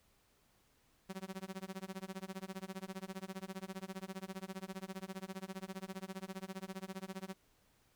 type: tone with tremolo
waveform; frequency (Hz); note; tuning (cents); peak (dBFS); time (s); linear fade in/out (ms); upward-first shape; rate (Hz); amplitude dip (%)
sawtooth; 190.2; F#3; +48; -36; 1.09-7.35; 10; sine; 15; 100
effects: pink hiss -72 dBFS RMS until 7.95 s